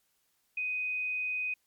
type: tone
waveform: sine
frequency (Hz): 2500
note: D#7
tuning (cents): +8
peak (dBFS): -30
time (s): 0.57-1.54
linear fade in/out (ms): 5
effects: white hiss -74 dBFS RMS until 1.66 s + MP3 96 kbps